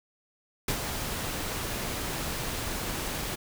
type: noise with ADSR envelope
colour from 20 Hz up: pink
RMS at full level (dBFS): -28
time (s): 0.68-3.36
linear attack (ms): 4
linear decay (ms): 84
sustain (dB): -5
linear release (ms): 18
effects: none